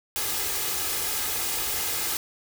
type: noise with comb filter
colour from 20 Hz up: white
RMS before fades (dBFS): -28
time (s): 0.16-2.17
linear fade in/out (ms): 0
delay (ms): 2.4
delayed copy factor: +0.55
effects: none